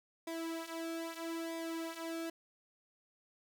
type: tone with flanger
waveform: sawtooth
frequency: 329.6 Hz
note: E4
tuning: in tune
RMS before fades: -41 dBFS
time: 0.27-2.3 s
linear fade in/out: 5 ms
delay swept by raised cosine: 0.69 to 4.09 ms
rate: 0.78 Hz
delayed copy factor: -0.75
effects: none